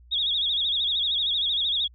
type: tone with vibrato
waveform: sine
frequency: 3527 Hz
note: A7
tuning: 3 cents sharp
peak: -22 dBFS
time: 0.11-1.88 s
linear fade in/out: 20 ms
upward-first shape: sine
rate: 13 Hz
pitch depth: 130 cents each way
effects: added 60 Hz sine -49 dBFS peak until 1.94 s